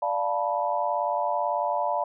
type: chord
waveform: sine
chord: B half-diminished seventh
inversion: first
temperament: equal with one note detuned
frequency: 587.3 / 698.5 / 880 / 978.1 Hz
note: D5 / F5 / A5 / B5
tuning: 0 / 0 / 0 / -17 cents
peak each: -29 dBFS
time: 0.02-2.04 s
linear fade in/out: 5 ms
effects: none